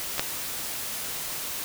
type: clicks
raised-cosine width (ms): 0.2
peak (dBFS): -13 / -6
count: 2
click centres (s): 0.181 / 0.195
effects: white hiss -33 dBFS RMS until 1.64 s